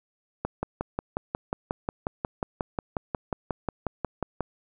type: click train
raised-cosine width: 1 ms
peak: -13 dBFS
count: 23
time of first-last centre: 0.45-4.407 s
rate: 5.56 Hz
effects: none